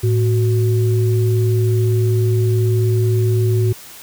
sine tone pair together, 110.1 / 370.6 Hz, A2 / F#4, +2 / +3 cents, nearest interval octave + major sixth, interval 2101 cents, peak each -13 / -20 dBFS, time 0.03-3.73 s, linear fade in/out 10 ms, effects white hiss -38 dBFS RMS until 4.02 s

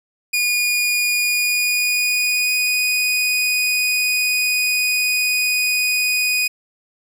sawtooth tone with pitch glide, 2447 to 2481 Hz, D#7 to D#7, -29 to -6 cents, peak -13 dBFS, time 0.33-6.48 s, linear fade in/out 10 ms, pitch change +23 cents, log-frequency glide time 1.21-2.81 s, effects none

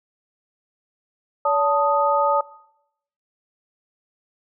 sine tone cluster, 570 / 883 / 1245 Hz, C#5 / A5 / D#6, +48 / +6 / +1 cents, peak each -21 dBFS, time 1.45-2.41 s, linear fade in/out 5 ms, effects noise-tail reverb RT60 0.8 s tail -21 dB re dry

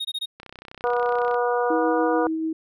triangle tone bursts, 3729 Hz, A#7, in tune, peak -24 dBFS, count 4, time 0-0.259 s, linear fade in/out 10 ms, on 49 ms, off 21 ms
click train, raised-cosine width 0.3 ms, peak -24 dBFS, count 31, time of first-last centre 0.4-1.343 s, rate 31.8 Hz
harmonic tone, 242.5 Hz, B3, 31 cents flat, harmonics 2 / 3 / 4 / 5 / 6, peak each -22 / -26 / -28 / -30 / -32 dBFS, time 0.84-2.27 s, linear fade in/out 0 ms
sine tone with tremolo, 320 Hz, D#4, 49 cents sharp, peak -22 dBFS, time 1.7-2.53 s, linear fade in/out 5 ms, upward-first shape sine, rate 6.9 Hz, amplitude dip 25%
effects none

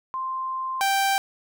sine / sawtooth tone pair in turn, 1046.5 / 784 Hz, C6 / G5, 0 / 0 cents, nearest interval perfect fourth, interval 500 cents, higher first, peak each -26 / -16 dBFS, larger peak second, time 0.14-0.81 / 0.81-1.18 s, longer first, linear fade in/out 0 ms, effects none

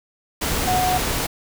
sine tone in noise, 734 Hz, F#5, 14 cents flat, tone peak -18 dBFS, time 0.67-0.98 s, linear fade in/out 10 ms, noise pink, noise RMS -23 dBFS, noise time 0.41-1.27 s, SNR +2 dB, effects none

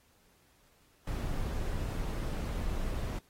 brown noise, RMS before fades -34 dBFS, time 1.07-3.19 s, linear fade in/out 5 ms, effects pink hiss -67 dBFS RMS until 3.29 s + AAC 48 kbps

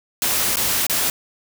white noise with dropouts, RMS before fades -20 dBFS, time 0.22-1.1 s, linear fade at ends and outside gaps 1 ms, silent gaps 0.558-0.569 / 0.867-0.897 s, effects none

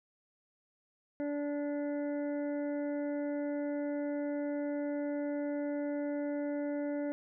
harmonic tone, 290 Hz, D4, 22 cents flat, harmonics 1 / 2 / 3 / 5 / 6 / 7, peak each -34 / -37 / -51 / -53 / -57 / -56 dBFS, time 1.2-7.12 s, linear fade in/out 0 ms, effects none

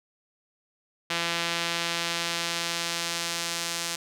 sawtooth tone with band-pass filter sweep, 169.5 Hz, E3, 49 cents sharp, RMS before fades -30 dBFS, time 1.1-3.96 s, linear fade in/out 5 ms, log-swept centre 3200 to 6200 Hz, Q 0.9, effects none

